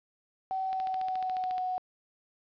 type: tone with pitch glide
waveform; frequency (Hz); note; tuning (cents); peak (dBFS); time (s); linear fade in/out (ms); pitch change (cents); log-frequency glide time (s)
sine; 761 to 738.1; F#5 to F#5; +48 to -4; -29; 0.51-1.78; 0; -52; 0.65-1.57
type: click train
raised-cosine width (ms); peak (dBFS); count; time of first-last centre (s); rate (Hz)
0.2; -26; 13; 0.73-1.581; 14.1
effects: resampled to 11025 Hz + 10-bit

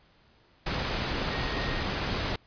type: tone in noise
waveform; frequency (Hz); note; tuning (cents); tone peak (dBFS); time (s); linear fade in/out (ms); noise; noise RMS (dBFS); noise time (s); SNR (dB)
sine; 1864.7; A#6; 0; -39; 1.3-1.83; 5; pink; -30; 0.66-2.36; -12
effects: pink hiss -62 dBFS RMS until 2.46 s + resampled to 11025 Hz

